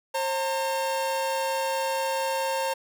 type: tone pair together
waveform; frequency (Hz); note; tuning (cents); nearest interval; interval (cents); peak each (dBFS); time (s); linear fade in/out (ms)
45% pulse; 534.3 / 912; C5 / A#5; +36 / -38; major sixth; 926; -28; 0.14-2.74; 10
effects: none